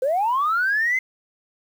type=linear sweep; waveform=sine; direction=up; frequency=493.9 to 2086 Hz; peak=-17 dBFS; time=0.02-0.99 s; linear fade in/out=5 ms; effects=tanh soft clip ceiling -14 dBFS + 8-bit